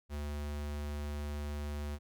square tone, 73.4 Hz, D2, in tune, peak -37 dBFS, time 0.09-1.99 s, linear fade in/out 50 ms, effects none

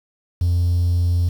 triangle tone, 87.31 Hz, F2, in tune, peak -12 dBFS, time 0.41-1.29 s, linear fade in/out 5 ms, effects tanh soft clip ceiling -10 dBFS + 7-bit

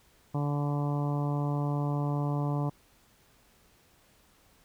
harmonic tone, 144.9 Hz, D3, 23 cents flat, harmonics 1 / 2 / 3 / 4 / 5 / 6 / 7 / 8, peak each -28 / -35 / -41 / -41 / -41 / -43 / -42 / -48 dBFS, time 0.34-2.7 s, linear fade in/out 10 ms, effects pink hiss -63 dBFS RMS until 4.64 s

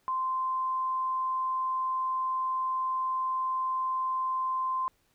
sine tone, 1040 Hz, C6, 11 cents flat, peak -27 dBFS, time 0.08-4.88 s, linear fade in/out 0 ms, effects pink hiss -70 dBFS RMS until 5.14 s

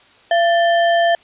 sine tone with sample-and-hold, 681 Hz, F5, 44 cents flat, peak -11 dBFS, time 0.31-1.15 s, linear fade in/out 2 ms, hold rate 2450 Hz, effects white hiss -49 dBFS RMS until 1.23 s + resampled to 8000 Hz

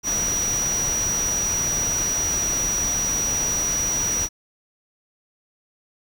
sine tone in noise, 5810 Hz, F#8, 32 cents flat, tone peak -21 dBFS, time 0.03-4.29 s, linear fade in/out 50 ms, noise pink, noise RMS -30 dBFS, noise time 0.03-4.29 s, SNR +6 dB, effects none

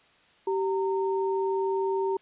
sine tone pair together, 386.6 / 920 Hz, G4 / A#5, -24 / -23 cents, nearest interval octave + minor third, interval 1501 cents, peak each -25 / -31 dBFS, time 0.47-2.17 s, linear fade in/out 5 ms, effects white hiss -60 dBFS RMS until 2.21 s + resampled to 8000 Hz

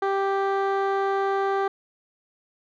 15% pulse tone with low-pass filter, 392 Hz, G4, in tune, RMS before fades -24 dBFS, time 0.02-1.68 s, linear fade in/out 5 ms, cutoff 1600 Hz, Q 0.51, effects none

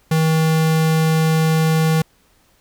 square tone, 159.5 Hz, D#3, 43 cents sharp, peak -14 dBFS, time 0.11-2.02 s, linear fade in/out 5 ms, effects pink hiss -57 dBFS RMS until 2.6 s

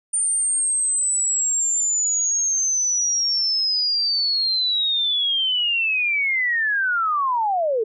sine linear sweep, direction down, 9060 to 420 Hz, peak -18 dBFS, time 0.13-7.84 s, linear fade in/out 10 ms, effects none

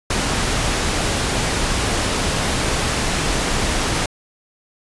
pink low-pass noise, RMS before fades -20 dBFS, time 0.1-4.06 s, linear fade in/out 5 ms, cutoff 10000 Hz, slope 12 dB/octave, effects resampled to 24000 Hz

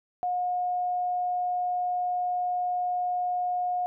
sine tone, 720 Hz, F#5, 47 cents flat, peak -25 dBFS, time 0.23-3.86 s, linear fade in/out 0 ms, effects none

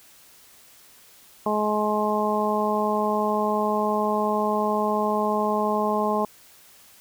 harmonic tone, 211.4 Hz, G#3, 31 cents sharp, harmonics 1 / 2 / 3 / 4 / 5, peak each -27 / -27 / -27 / -27 / -27 dBFS, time 1.46-6.25 s, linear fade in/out 2 ms, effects white hiss -52 dBFS RMS until 7 s

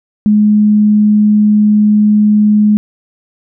sine tone, 210.3 Hz, G#3, 22 cents sharp, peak -5 dBFS, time 0.26-2.77 s, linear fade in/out 0 ms, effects none

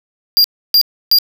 square tone bursts, 4788 Hz, D8, 33 cents sharp, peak -7 dBFS, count 3, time 0.37-1.186 s, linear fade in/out 0 ms, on 72 ms, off 300 ms, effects none

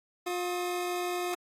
25% pulse tone pair together, 355.8 / 1268 Hz, F4 / D#6, +32 / +32 cents, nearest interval octave + minor seventh, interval 2200 cents, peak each -27 / -36 dBFS, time 0.26-1.35 s, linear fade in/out 10 ms, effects AAC 48 kbps

